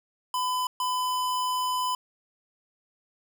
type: tone bursts at uneven times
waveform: square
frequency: 1006 Hz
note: B5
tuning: 32 cents sharp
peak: -26 dBFS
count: 2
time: 0.34-0.67 / 0.8-1.95 s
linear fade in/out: 2 ms
effects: none